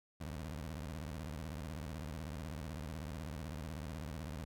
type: tone with vibrato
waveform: 20% pulse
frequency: 77 Hz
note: D#2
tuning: 17 cents flat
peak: -37 dBFS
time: 0.2-4.45 s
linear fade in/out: 10 ms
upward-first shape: sine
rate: 16 Hz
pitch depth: 250 cents each way
effects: none